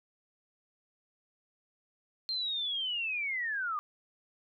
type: linear sweep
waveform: sine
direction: down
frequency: 4200 to 1177 Hz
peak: -31 dBFS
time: 2.29-3.79 s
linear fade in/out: 0 ms
effects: none